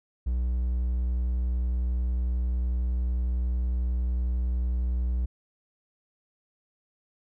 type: tone with vibrato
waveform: triangle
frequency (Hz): 61.3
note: B1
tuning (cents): -12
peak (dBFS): -22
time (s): 0.26-5.26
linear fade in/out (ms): 10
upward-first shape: sine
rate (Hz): 11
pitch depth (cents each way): 9
effects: none

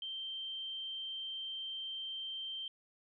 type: tone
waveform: sine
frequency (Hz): 3136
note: G7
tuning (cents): 0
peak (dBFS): -39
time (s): 0.02-2.68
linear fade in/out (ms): 2
effects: none

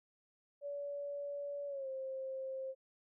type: tone with pitch glide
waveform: sine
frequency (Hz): 571 to 529.7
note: D5 to C5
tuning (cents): -49 to +21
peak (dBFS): -39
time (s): 0.61-2.75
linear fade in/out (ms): 50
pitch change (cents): -130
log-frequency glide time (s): 1.67-1.88
effects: none

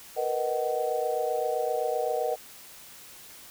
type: chord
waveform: sine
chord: B major seventh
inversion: third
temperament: equal with one note detuned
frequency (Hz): 466.2 / 493.9 / 622.3 / 751.2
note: A#4 / B4 / D#5 / F#5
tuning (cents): 0 / 0 / 0 / +26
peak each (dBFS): -31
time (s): 0.16-2.36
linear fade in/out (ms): 20
effects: white hiss -48 dBFS RMS until 3.5 s

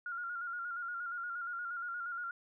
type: tone with vibrato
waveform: sine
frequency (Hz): 1409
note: F6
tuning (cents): +15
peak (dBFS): -37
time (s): 0.06-2.31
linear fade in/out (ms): 2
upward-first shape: square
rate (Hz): 8.5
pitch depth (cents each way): 39
effects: none

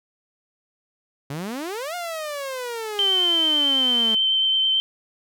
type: exponential two-way sweep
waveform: sawtooth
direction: up then down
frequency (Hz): 134 to 718 to 216.9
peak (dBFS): -24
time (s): 1.3-4.15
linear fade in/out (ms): 5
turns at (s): 1.95
type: tone with vibrato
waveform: sine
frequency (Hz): 3100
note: G7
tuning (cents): -20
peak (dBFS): -17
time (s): 2.99-4.8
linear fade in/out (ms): 0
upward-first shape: triangle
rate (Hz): 9.1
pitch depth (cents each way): 16
effects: none

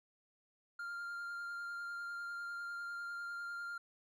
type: tone with vibrato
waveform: triangle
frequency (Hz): 1396.9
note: F6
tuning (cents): 0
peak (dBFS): -39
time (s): 0.79-3.78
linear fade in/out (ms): 5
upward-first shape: triangle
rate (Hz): 10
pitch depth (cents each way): 14
effects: none

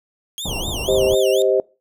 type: tone with vibrato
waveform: sawtooth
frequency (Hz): 3164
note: G7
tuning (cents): +15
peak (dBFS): -23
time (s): 0.38-1.42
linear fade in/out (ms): 0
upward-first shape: sine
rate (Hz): 4.1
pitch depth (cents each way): 260
type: low-pass noise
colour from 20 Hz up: pink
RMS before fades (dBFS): -27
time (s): 0.45-1.15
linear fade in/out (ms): 5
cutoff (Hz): 1000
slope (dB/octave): 48
type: chord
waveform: sine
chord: C minor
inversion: second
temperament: just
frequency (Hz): 392.4 / 523.3 / 627.9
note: G4 / C5 / Eb5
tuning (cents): +2 / 0 / +16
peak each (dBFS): -17 / -18 / -20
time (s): 0.88-1.6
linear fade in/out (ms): 2
effects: noise-tail reverb RT60 0.3 s tail -23 dB re dry

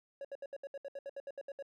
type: tone bursts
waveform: triangle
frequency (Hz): 556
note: C#5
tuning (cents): +5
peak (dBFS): -38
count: 14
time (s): 0.21-1.625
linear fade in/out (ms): 2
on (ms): 37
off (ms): 69
effects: none

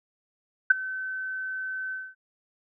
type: tone with ADSR envelope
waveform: sine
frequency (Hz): 1528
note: G6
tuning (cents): -45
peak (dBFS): -10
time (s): 0.7-2.15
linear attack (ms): 8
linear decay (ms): 15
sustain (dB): -20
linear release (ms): 230
effects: none

